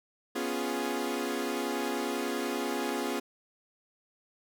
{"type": "chord", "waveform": "sawtooth", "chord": "C# dominant seventh", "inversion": "third", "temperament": "equal", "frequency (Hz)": [246.9, 277.2, 349.2, 415.3], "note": ["B3", "C#4", "E#4", "G#4"], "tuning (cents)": [0, 0, 0, 0], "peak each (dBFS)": -32, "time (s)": [0.35, 3.2], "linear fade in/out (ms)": 10, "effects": []}